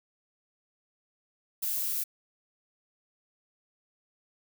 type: noise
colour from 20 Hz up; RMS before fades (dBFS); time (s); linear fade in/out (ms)
violet; -31; 1.62-2.04; 10
effects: none